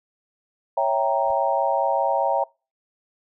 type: chord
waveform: sine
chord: C# diminished seventh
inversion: none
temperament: equal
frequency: 554.4 / 659.3 / 784 / 932.3 Hz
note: C#5 / E5 / G5 / Bb5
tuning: 0 / 0 / 0 / 0 cents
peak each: -24 dBFS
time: 0.77-2.44 s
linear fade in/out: 5 ms
type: noise with exponential growth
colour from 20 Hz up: brown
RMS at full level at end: -42 dBFS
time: 1.19-1.31 s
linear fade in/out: 2 ms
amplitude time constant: 24 ms
effects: noise-tail reverb RT60 0.3 s tail -25 dB re dry